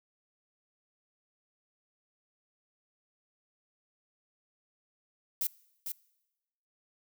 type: noise with echo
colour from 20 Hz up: violet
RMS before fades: -31 dBFS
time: 5.41-5.47 s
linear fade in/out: 2 ms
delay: 450 ms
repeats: 1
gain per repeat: -6 dB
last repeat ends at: 5.92 s
effects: noise-tail reverb RT60 1.0 s tail -23 dB re dry